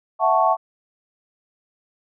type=chord; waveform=sine; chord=F# minor seventh; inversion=third; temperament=equal; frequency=659.3 / 740 / 880 / 1108.7 Hz; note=E5 / F#5 / A5 / C#6; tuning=0 / 0 / 0 / 0 cents; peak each=-20 dBFS; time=0.19-0.57 s; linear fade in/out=50 ms; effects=none